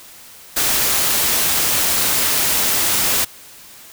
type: noise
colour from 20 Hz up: white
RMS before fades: -17 dBFS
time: 0.56-3.25 s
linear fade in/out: 10 ms
effects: white hiss -41 dBFS RMS until 3.92 s